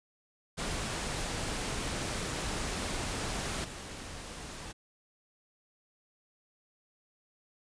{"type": "noise with level steps", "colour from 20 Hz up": "pink", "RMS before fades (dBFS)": [-35, -43], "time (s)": [0.57, 4.73], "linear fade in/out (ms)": 20, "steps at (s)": 3.64, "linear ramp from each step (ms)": 5, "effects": ["resampled to 22050 Hz"]}